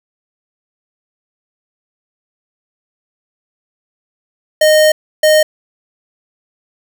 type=tone bursts at uneven times; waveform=square; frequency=617 Hz; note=D#5; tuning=15 cents flat; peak=-7 dBFS; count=2; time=4.61-4.92 / 5.23-5.43 s; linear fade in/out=5 ms; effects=none